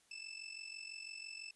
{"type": "tone with amplitude modulation", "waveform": "25% pulse", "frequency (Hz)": 2637, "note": "E7", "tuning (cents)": 0, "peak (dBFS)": -39, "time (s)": [0.11, 1.51], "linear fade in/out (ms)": 5, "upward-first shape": "sine", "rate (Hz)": 46, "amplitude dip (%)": 75, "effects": ["white hiss -71 dBFS RMS until 1.55 s", "resampled to 24000 Hz"]}